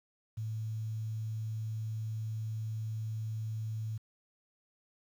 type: tone with quantisation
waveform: sine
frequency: 110 Hz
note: A2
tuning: in tune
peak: -34 dBFS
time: 0.37-3.98 s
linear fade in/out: 10 ms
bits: 10
effects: none